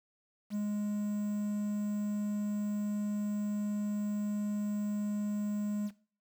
triangle tone with quantisation, 207.7 Hz, G#3, in tune, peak -29 dBFS, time 0.5-5.91 s, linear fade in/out 50 ms, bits 9, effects noise-tail reverb RT60 0.4 s tail -17 dB re dry

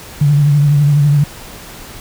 sine tone with vibrato, 145.3 Hz, D3, 18 cents flat, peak -7 dBFS, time 0.21-1.24 s, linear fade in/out 5 ms, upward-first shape sine, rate 12 Hz, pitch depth 47 cents each way, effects pink hiss -33 dBFS RMS until 2 s

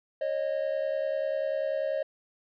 triangle tone pair together, 547 / 617.2 Hz, C#5 / D#5, -23 / -14 cents, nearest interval major second, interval 209 cents, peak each -28 dBFS, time 0.21-2.03 s, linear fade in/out 5 ms, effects resampled to 11025 Hz

